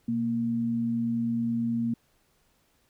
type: tone pair together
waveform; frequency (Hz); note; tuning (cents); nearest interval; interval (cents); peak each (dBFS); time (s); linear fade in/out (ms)
sine; 123.47 / 232.5; B2 / A#3; 0 / -4; major seventh; 1096; -36 / -25; 0.08-1.94; 5
effects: pink hiss -68 dBFS RMS until 2.89 s